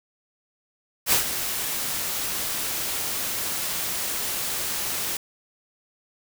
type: noise with ADSR envelope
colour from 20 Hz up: white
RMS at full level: -18 dBFS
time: 1.06-5.17 s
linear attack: 62 ms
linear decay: 110 ms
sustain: -10 dB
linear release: 3 ms
effects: none